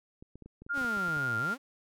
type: clicks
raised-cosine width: 3 ms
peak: -35 dBFS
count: 12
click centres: 0.225 / 0.356 / 0.423 / 0.46 / 0.62 / 0.665 / 0.776 / 0.814 / 0.847 / 0.971 / 1.083 / 1.17 s
type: tone with vibrato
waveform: sine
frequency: 1403 Hz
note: F6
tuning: 8 cents sharp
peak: -29 dBFS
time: 0.69-1.55 s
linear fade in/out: 20 ms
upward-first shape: sine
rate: 2.3 Hz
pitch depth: 13 cents each way
type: exponential two-way sweep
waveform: sawtooth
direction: down then up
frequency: 293.7 to 106.5 to 293.7 Hz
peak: -32 dBFS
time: 0.73-1.58 s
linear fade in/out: 50 ms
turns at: 1.38 s
effects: none